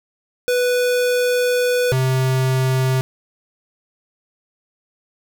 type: tone pair in turn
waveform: square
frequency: 493.9 / 130.54 Hz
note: B4 / C3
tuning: 0 / -4 cents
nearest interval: octave + major seventh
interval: 2304 cents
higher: first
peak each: -16 dBFS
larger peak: neither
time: 0.48-1.92 / 1.92-3.01 s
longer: first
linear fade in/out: 0 ms
effects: none